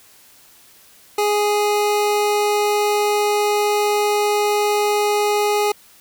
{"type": "tone", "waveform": "25% pulse", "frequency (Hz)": 415.3, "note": "G#4", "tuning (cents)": 0, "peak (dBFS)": -12, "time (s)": [1.18, 5.72], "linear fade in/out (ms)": 5, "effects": ["white hiss -49 dBFS RMS until 6 s"]}